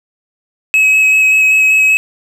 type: tone with vibrato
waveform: triangle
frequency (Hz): 2562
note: E7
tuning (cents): -50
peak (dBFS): -5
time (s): 0.74-1.97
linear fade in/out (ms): 0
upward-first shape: square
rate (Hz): 5.2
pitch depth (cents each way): 8
effects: none